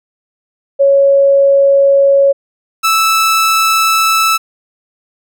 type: tone pair in turn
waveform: sine / sawtooth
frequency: 554.4 / 1314 Hz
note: C#5 / E6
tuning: 0 / -6 cents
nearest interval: octave + minor third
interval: 1494 cents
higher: second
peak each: -5 dBFS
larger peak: neither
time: 0.79-2.33 / 2.83-4.38 s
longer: second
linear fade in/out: 20 ms
effects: none